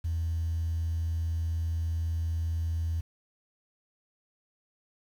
sine tone, 82.41 Hz, E2, in tune, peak -26 dBFS, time 0.04-3.01 s, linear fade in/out 10 ms, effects tanh soft clip ceiling -24 dBFS + 9-bit

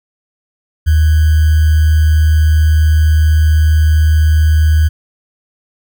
sine tone with sample-and-hold, 77.78 Hz, D#2, in tune, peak -6 dBFS, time 0.86-4.89 s, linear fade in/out 20 ms, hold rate 1575 Hz, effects none

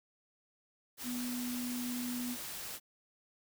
sine tone in noise, 245.9 Hz, B3, 7 cents flat, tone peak -36 dBFS, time 1.03-2.37 s, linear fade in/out 50 ms, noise white, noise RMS -43 dBFS, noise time 0.97-2.8 s, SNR +4 dB, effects none

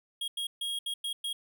square tone bursts at uneven times, 3276 Hz, G#7, 24 cents flat, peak -32 dBFS, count 6, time 0.21-0.28 / 0.37-0.47 / 0.61-0.79 / 0.86-0.94 / 1.04-1.13 / 1.24-1.33 s, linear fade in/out 5 ms, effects none

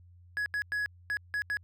triangle tone bursts at uneven times, 1678 Hz, G#6, 17 cents sharp, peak -27 dBFS, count 6, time 0.37-0.46 / 0.54-0.62 / 0.72-0.86 / 1.1-1.17 / 1.34-1.42 / 1.5-1.57 s, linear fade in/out 0 ms, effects added 88 Hz sine -53 dBFS peak until 1.63 s

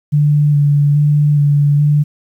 sine tone with vibrato, 146.1 Hz, D3, 9 cents flat, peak -8 dBFS, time 0.12-2.04 s, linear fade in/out 20 ms, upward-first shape square, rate 1.2 Hz, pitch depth 17 cents each way, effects 8-bit

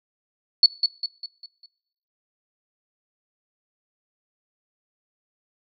sine tone with echo, 4426 Hz, C#8, 3 cents flat, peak -9 dBFS, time 0.63-0.66 s, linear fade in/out 2 ms, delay 200 ms, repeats 5, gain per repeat -7 dB, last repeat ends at 1.66 s, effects noise-tail reverb RT60 0.9 s tail -23 dB re dry

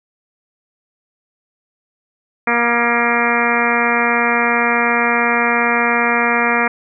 harmonic tone with a mistuned harmonic, 237.2 Hz, A#3, 30 cents sharp, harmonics 1 / 2 / 3 / 4 / 5 / 6 / 7 / 8 / 9 / 10, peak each -22 / -22 / -22 / -22 / -22 / -22 / -22 / -22 / -22 / -22 dBFS, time 2.47-6.68 s, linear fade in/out 5 ms, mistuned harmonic 6, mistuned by -34 cents, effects none

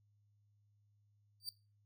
40% pulse tone with exponential growth, 4644 Hz, D8, 20 cents flat, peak -35 dBFS, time 1.4-1.49 s, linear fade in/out 1 ms, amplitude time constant 19 ms, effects noise-tail reverb RT60 0.3 s tail -18 dB re dry + added 103 Hz sine -70 dBFS peak until 1.85 s

